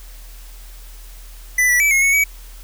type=tone with pitch steps; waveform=square; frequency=1992 / 1954 / 2306 / 2165 / 2210 / 2272 Hz; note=B6 / B6 / D7 / C#7 / C#7 / C#7; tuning=+14 / -19 / -32 / -41 / -6 / +42 cents; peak=-13 dBFS; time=1.58-2.24 s; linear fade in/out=5 ms; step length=110 ms; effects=added 40 Hz sine -35 dBFS peak until 2.63 s + white hiss -45 dBFS RMS until 2.63 s